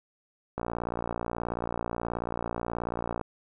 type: click train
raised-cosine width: 1 ms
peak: -17 dBFS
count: 155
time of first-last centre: 0.58-3.212 s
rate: 58.5 Hz
effects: none